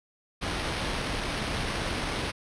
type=noise with sample-and-hold; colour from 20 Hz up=pink; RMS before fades=-31 dBFS; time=0.41-2.32 s; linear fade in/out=20 ms; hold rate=7350 Hz; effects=resampled to 22050 Hz